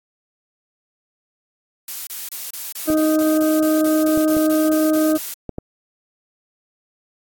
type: noise bursts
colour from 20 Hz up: blue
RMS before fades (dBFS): -29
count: 16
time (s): 1.88-5.34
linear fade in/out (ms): 2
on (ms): 190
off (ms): 28
type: harmonic tone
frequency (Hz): 311.1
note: D#4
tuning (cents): 0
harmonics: 1 / 2 / 4 / 5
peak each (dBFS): -15 / -20 / -31 / -38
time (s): 2.87-5.18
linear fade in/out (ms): 20
type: clicks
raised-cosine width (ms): 2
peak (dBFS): -14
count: 5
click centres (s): 2.902 / 4.175 / 4.368 / 5.493 / 5.584
effects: AAC 64 kbps